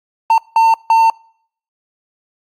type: tone bursts at uneven times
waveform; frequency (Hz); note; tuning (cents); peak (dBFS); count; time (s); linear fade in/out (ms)
triangle; 903; A5; +45; -5; 3; 0.3-0.38 / 0.56-0.74 / 0.9-1.1; 2
effects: noise-tail reverb RT60 0.6 s tail -26 dB re dry + Opus 32 kbps